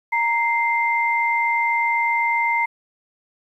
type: tone pair together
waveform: sine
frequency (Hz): 931.9 / 2092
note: A#5 / C7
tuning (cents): -1 / -1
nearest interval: octave + major second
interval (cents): 1400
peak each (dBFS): -20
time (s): 0.12-2.66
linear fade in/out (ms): 10
effects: 9-bit